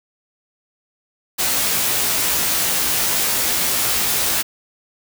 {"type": "noise with comb filter", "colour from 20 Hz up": "white", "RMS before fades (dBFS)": -19, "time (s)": [1.38, 4.43], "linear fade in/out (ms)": 20, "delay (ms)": 17, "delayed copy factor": 0.95, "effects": []}